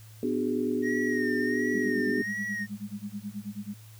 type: chord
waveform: sine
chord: G# half-diminished seventh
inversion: first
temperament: just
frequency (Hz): 249.2 / 299 / 373.8 / 415.3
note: B3 / D4 / F#4 / G#4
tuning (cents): +16 / +31 / +18 / 0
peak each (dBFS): -29 / -32 / -32 / -32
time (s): 0.23-2.22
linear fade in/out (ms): 2
type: tone with vibrato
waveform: triangle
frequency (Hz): 1864.7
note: A#6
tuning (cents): 0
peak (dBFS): -29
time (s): 0.82-2.67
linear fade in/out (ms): 50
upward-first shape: sine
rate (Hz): 1.4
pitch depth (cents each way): 59
type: tone with tremolo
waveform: sine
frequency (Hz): 204.8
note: G#3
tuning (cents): -24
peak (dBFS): -31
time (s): 1.74-3.74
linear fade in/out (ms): 5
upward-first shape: sine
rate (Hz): 9.3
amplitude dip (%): 100
effects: added 109 Hz sine -47 dBFS peak until 3.99 s + white hiss -56 dBFS RMS until 3.99 s